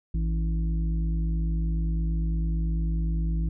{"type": "harmonic tone with a mistuned harmonic", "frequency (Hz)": 54.6, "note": "A1", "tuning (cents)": -13, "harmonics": [1, 3, 5, 6], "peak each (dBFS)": [-24, -30, -45, -43], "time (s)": [0.14, 3.49], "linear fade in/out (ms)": 5, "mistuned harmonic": 5, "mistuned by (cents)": 38, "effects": []}